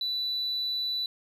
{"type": "tone", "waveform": "triangle", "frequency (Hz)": 3970, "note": "B7", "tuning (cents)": 8, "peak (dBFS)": -25, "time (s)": [0.01, 1.06], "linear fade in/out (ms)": 2, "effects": ["tanh soft clip ceiling -24 dBFS", "resampled to 32000 Hz"]}